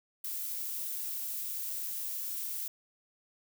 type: noise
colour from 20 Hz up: violet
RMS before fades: -37 dBFS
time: 0.24-2.68 s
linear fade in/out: 5 ms
effects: none